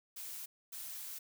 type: noise bursts at uneven times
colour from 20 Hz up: blue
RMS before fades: -45 dBFS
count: 2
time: 0.16-0.46 / 0.72-1.19 s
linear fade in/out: 10 ms
effects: none